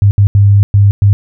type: tone bursts at uneven times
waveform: sine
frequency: 100.7 Hz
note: G2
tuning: 47 cents sharp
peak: -3 dBFS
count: 5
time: 0.02-0.11 / 0.18-0.27 / 0.35-0.63 / 0.74-0.91 / 1.02-1.13 s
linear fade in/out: 0 ms
effects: none